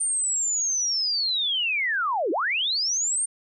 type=linear two-way sweep; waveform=sine; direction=down then up; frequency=8960 to 293.7 to 8960 Hz; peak=-22 dBFS; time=0-3.26 s; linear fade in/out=10 ms; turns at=2.31 s; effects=none